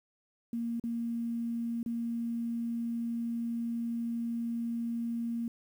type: tone with dropouts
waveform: sine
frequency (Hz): 233.1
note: A#3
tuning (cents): 0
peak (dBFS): -31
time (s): 0.53-5.48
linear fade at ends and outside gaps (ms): 2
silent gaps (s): 0.798-0.838 / 1.83-1.861
effects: 10-bit